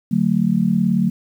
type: chord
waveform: sine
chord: D major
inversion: none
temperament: equal with one note detuned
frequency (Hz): 146.83 / 185 / 223.5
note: D3 / F#3 / A3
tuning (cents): 0 / 0 / +27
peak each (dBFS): -23 / -17 / -18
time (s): 0.11-1.1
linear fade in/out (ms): 10
effects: 8-bit